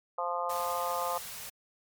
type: harmonic tone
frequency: 174.61 Hz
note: F3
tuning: in tune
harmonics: 3 / 4 / 5 / 6 / 7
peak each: -36 / -36 / -36 / -36 / -36 dBFS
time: 0.18-1.18 s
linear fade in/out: 5 ms
type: band-stop noise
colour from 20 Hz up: white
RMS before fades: -42 dBFS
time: 0.49-1.5 s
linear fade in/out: 10 ms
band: 230 to 420 Hz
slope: 96 dB/octave
effects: MP3 96 kbps